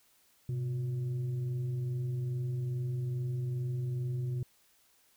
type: tone with frequency modulation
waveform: sine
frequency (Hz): 127.2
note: C3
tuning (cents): -48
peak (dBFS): -31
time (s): 0.49-4.43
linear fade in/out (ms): 2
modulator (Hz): 232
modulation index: 0.33
effects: white hiss -67 dBFS RMS until 5.16 s